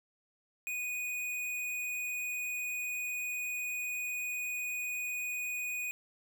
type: tone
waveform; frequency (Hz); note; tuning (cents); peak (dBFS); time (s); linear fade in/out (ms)
square; 2477; D#7; -8; -35; 0.67-5.91; 0
effects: none